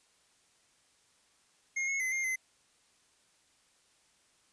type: tone with pitch steps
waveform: square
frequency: 2139 / 2179 / 2045 / 2120 / 2054 Hz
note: C7 / C#7 / C7 / C7 / C7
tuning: +38 / -30 / -40 / +22 / -33 cents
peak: -31 dBFS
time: 1.76-2.36 s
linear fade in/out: 10 ms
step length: 120 ms
effects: white hiss -68 dBFS RMS until 4.52 s + resampled to 22050 Hz